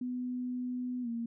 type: tone with pitch glide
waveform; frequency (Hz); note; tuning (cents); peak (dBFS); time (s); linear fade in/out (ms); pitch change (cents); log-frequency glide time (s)
sine; 249.3 to 232.6; B3 to A#3; +16 to -4; -33; 0.01-1.26; 5; -120; 1.02-1.08
effects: none